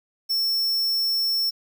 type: tone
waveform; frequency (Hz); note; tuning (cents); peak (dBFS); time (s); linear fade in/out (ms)
square; 5400; E8; +41; -21; 0.29-1.51; 20
effects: 9-bit